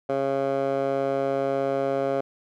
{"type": "tone with band-pass filter", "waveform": "15% pulse", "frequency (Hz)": 136.8, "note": "C#3", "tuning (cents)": -23, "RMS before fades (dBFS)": -25, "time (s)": [0.09, 2.21], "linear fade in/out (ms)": 5, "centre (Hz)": 630, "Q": 2.2, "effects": []}